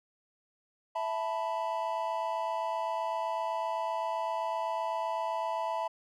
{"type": "chord", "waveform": "triangle", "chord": "E suspended fourth", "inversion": "none", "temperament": "equal", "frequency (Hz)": [659.3, 880, 987.8], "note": ["E5", "A5", "B5"], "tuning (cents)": [0, 0, 0], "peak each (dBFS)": -33, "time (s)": [0.95, 5.88], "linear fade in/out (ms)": 10, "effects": []}